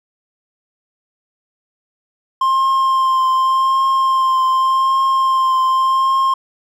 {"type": "tone with vibrato", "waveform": "triangle", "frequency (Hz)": 1056, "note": "C6", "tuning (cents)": 16, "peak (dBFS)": -10, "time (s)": [2.41, 6.34], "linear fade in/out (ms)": 5, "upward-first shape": "triangle", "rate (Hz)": 0.86, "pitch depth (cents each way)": 20, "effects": []}